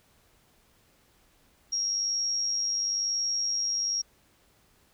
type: tone with amplitude modulation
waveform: sine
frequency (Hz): 5600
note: F8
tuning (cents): +4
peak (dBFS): -24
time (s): 1.72-4.02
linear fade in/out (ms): 10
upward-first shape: sine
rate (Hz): 101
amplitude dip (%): 40
effects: pink hiss -64 dBFS RMS until 4.93 s